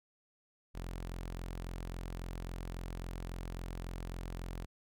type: tone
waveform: sawtooth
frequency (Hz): 43.65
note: F1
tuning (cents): 0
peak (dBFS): -36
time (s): 0.74-4.66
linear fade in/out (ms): 20
effects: none

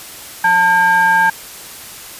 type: ring-modulated tone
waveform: triangle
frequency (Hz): 357.8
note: F4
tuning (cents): +42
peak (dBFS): -4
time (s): 0.44-1.3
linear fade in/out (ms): 5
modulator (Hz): 1250
effects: white hiss -33 dBFS RMS until 2.19 s + resampled to 32000 Hz

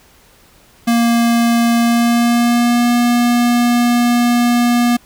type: tone with pitch glide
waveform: square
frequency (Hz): 234 to 240.2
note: A#3 to B3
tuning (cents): +7 to -48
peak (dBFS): -11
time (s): 0.87-4.97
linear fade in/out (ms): 10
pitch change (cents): +45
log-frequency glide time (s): 1.8-2.89
effects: pink hiss -48 dBFS RMS until 5.05 s

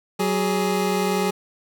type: tone pair together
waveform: 25% pulse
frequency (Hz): 187.36 / 415.3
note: F#3 / G#4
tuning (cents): +22 / 0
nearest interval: octave + major second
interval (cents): 1378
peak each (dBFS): -19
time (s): 0.19-1.31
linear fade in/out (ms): 10
effects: none

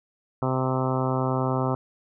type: harmonic tone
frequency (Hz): 130.1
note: C3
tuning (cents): -9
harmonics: 1 / 2 / 3 / 4 / 5 / 6 / 7 / 8 / 9 / 10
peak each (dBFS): -26 / -29 / -31 / -32 / -33 / -34 / -34 / -35 / -36 / -36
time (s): 0.42-1.75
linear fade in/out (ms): 2
effects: none

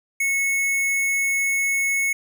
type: tone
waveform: square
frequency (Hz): 2198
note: C#7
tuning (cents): -15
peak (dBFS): -20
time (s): 0.2-2.13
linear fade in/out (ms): 5
effects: none

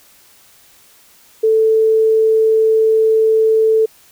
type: tone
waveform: sine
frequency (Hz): 441.4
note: A4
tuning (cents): +5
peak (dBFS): -9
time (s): 1.43-3.86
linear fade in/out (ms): 10
effects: white hiss -48 dBFS RMS until 4.11 s

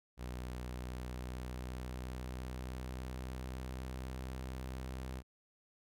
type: tone with pitch glide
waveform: sawtooth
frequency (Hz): 62 to 64.33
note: B1 to C2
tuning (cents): +7 to -29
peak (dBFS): -37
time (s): 0.17-5.23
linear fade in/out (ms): 50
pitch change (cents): +64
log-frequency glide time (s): 0.52-4.32
effects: none

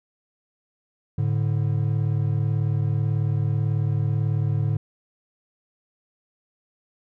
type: tone pair together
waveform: triangle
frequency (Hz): 107.5 / 145.73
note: A2 / D3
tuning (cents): -40 / -13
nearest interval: perfect fourth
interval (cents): 527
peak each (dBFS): -20 / -22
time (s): 1.18-4.77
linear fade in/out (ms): 5
effects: none

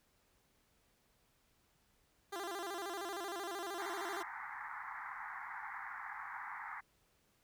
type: tone with vibrato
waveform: 15% pulse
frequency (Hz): 370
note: F#4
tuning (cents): 0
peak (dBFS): -34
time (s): 2.32-4.23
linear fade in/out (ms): 10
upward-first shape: square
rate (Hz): 13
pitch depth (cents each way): 130
type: band-pass noise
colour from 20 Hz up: pink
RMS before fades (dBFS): -46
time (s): 3.79-6.81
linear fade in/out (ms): 10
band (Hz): 800 to 2100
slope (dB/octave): 96
effects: pink hiss -74 dBFS RMS until 7.43 s

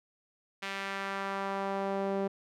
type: tone with band-pass filter sweep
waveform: sawtooth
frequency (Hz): 196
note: G3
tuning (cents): 0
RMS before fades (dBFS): -34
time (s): 0.62-2.28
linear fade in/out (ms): 10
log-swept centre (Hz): 2400 to 460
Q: 1.2
effects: none

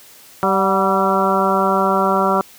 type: harmonic tone with a mistuned harmonic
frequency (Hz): 193.6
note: G3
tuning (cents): -21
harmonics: 1 / 2 / 3 / 4 / 5 / 6 / 7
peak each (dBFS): -21 / -21 / -21 / -21 / -21 / -21 / -21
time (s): 0.43-2.41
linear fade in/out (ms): 0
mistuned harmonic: 4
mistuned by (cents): -51
effects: white hiss -44 dBFS RMS until 2.58 s + high-pass 100 Hz 12 dB/octave

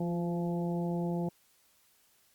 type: harmonic tone with a mistuned harmonic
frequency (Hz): 171.9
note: F3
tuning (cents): -27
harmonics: 1 / 2 / 3 / 4 / 5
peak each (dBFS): -31 / -37 / -41 / -43 / -45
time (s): 0-1.29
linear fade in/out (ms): 5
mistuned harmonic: 2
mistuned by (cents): +22
effects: white hiss -67 dBFS RMS until 2.34 s + Opus 48 kbps

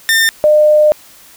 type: tone pair in turn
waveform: sawtooth / sine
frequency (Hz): 1805 / 605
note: A6 / D#5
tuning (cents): +44 / -49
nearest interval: octave + perfect fifth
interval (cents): 1893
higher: first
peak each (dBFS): -5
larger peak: neither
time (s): 0.09-0.29 / 0.44-0.92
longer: second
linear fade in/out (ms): 0
effects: white hiss -41 dBFS RMS until 1.36 s

